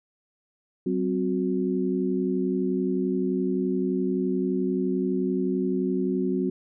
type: tone cluster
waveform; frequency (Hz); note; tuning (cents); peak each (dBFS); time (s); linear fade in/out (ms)
sine; 189.7 / 261.3 / 364.9; F#3 / C4 / F#4; +43 / -2 / -24; -27; 0.86-6.5; 5
effects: none